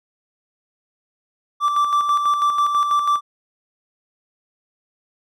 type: tone with tremolo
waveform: triangle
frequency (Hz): 1169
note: D6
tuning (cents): -8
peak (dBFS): -12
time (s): 1.6-3.21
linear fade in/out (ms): 50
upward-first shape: square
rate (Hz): 6.1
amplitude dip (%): 45
effects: none